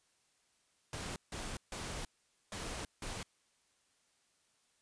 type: noise bursts at uneven times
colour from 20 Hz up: pink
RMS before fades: -42 dBFS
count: 5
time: 0.93-1.16 / 1.32-1.57 / 1.72-2.05 / 2.52-2.85 / 3.02-3.23 s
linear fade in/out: 2 ms
effects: white hiss -74 dBFS RMS until 4.81 s + resampled to 22050 Hz